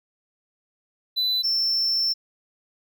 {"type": "tone pair in turn", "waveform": "triangle", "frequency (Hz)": [3998, 5373], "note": ["B7", "E8"], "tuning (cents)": [20, 32], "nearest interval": "perfect fourth", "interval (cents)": 512, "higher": "second", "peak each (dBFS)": -19, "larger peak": "neither", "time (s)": [[1.16, 1.43], [1.43, 2.14]], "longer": "second", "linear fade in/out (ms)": 20, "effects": []}